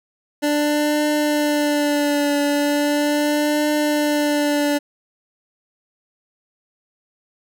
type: tone with vibrato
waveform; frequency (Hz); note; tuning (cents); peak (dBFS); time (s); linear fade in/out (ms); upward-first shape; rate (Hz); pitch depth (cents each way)
25% pulse; 293.7; D4; 0; -13; 0.42-4.79; 20; triangle; 0.38; 35
effects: none